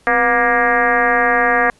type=tone with frequency modulation; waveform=sine; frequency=1182 Hz; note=D6; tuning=11 cents sharp; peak=-11 dBFS; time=0.07-1.7 s; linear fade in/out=0 ms; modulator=231 Hz; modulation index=3.4; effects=pink hiss -53 dBFS RMS until 1.79 s + resampled to 24000 Hz